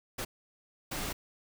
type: noise bursts at uneven times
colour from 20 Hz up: pink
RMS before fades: -36 dBFS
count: 2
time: 0.18-0.25 / 0.91-1.13 s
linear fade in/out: 10 ms
effects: none